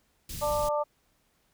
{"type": "band-stop noise", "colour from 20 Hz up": "pink", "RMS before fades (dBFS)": -37, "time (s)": [0.29, 0.69], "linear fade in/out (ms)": 5, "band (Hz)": [180, 4100], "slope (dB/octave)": 12}
{"type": "harmonic tone", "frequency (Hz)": 296.1, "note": "D4", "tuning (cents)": 14, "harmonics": [2, 3, 4], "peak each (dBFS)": [-27, -31, -33], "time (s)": [0.41, 0.84], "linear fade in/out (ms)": 20}
{"effects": ["pink hiss -70 dBFS RMS until 1.53 s"]}